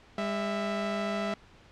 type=tone pair together; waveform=sawtooth; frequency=201.8 / 659.3 Hz; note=G#3 / E5; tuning=-49 / 0 cents; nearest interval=octave + minor sixth; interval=2049 cents; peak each=-28 dBFS; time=0.18-1.34 s; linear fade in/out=2 ms; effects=pink hiss -56 dBFS RMS until 1.71 s + low-pass 4000 Hz 12 dB/octave